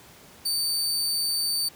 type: tone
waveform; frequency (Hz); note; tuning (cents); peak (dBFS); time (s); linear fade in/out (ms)
sawtooth; 4578; D8; -45; -21; 0.45-1.69; 10
effects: pink hiss -50 dBFS RMS until 1.75 s + high-pass 80 Hz 12 dB/octave